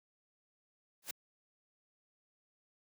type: noise with exponential growth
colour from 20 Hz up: white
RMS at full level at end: -34 dBFS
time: 1.02-1.11 s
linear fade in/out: 5 ms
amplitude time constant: 18 ms
effects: high-pass 150 Hz 12 dB/octave